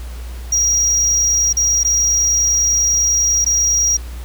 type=tone with dropouts; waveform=triangle; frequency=5710 Hz; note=F8; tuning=37 cents sharp; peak=-11 dBFS; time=0.52-3.97 s; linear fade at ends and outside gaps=5 ms; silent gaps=1.529-1.568 / 1.834-1.847 / 3.446-3.462 s; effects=added 60 Hz sine -26 dBFS peak until 4.24 s + pink hiss -40 dBFS RMS until 4.24 s